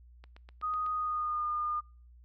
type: click train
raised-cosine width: 0.3 ms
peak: -36 dBFS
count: 6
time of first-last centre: 0.24-0.863 s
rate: 8.02 Hz
type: tone with pitch glide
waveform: sine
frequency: 1244.5 to 1214.7 Hz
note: D#6 to D#6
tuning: 0 to -42 cents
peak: -30 dBFS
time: 0.62-1.81 s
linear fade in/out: 20 ms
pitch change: -42 cents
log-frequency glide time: 0.93-1.45 s
effects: noise-tail reverb RT60 0.4 s tail -25 dB re dry + added 60 Hz sine -53 dBFS peak until 2.24 s